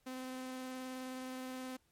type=tone with vibrato; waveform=sawtooth; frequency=257.5 Hz; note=C4; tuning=28 cents flat; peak=-38 dBFS; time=0.06-1.77 s; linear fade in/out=10 ms; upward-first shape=square; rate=19 Hz; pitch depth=8 cents each way; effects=pink hiss -75 dBFS RMS until 1.91 s + MP3 64 kbps